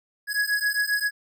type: beating tone pair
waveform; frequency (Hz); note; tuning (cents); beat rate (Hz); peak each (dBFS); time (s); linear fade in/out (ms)
square; 1668 / 1675.5; G#6 / G#6; +7 / +15; 7.5; -26; 0.27-1.11; 50
effects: none